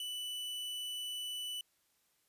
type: tone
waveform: 45% pulse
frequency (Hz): 2978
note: F#7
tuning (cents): +11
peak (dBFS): -38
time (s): 0-1.61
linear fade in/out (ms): 2
effects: white hiss -75 dBFS RMS until 2.28 s + resampled to 32000 Hz